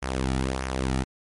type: tone with flanger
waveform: sawtooth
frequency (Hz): 65.41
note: C2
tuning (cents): 0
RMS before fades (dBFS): -27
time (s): 0.02-1.04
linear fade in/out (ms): 10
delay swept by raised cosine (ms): 0.24 to 1.94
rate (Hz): 1.6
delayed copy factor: -0.6
effects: MP3 48 kbps